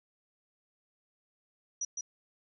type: tone with echo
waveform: sine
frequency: 5840 Hz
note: F#8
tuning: 24 cents flat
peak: -31 dBFS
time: 1.81-1.85 s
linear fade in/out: 5 ms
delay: 160 ms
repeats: 1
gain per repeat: -3 dB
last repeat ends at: 2.01 s
effects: none